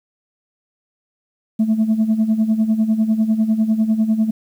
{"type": "tone with tremolo", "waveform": "sine", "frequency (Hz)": 219.6, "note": "A3", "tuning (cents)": -3, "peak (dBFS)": -9, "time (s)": [1.59, 4.31], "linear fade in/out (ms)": 10, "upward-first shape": "sine", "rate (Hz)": 10, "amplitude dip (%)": 75, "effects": ["tanh soft clip ceiling -10 dBFS", "8-bit"]}